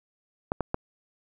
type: clicks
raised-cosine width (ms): 1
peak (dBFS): -12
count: 3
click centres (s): 0.519 / 0.607 / 0.744
effects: 9-bit